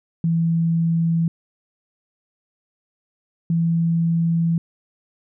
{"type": "tone pair in turn", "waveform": "sine", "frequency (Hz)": [165.8, 166.66], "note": ["E3", "E3"], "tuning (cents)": [10, 19], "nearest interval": "unison", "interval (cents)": 9, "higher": "second", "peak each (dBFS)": -16, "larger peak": "neither", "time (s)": [[0.24, 1.28], [3.5, 4.58]], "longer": "second", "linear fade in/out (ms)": 2, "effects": []}